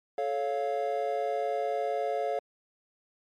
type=chord; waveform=triangle; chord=A augmented; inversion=none; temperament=equal with one note detuned; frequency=434.7 / 554.4 / 698.5 Hz; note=A4 / C#5 / E#5; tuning=-21 / 0 / 0 cents; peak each=-31 / -30 / -29 dBFS; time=0.18-2.39 s; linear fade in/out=2 ms; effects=MP3 64 kbps